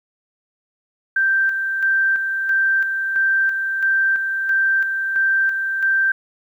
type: tone with tremolo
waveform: sine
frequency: 1568 Hz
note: G6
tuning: in tune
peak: -14 dBFS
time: 1.16-6.12 s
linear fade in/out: 5 ms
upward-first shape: square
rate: 1.5 Hz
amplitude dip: 45%
effects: 9-bit